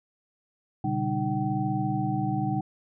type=tone cluster; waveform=sine; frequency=121.5 / 142.2 / 196.7 / 307.5 / 766 Hz; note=B2 / C#3 / G3 / D#4 / G5; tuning=-28 / +45 / +6 / -20 / -40 cents; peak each=-31 dBFS; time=0.84-2.61 s; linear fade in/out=5 ms; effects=none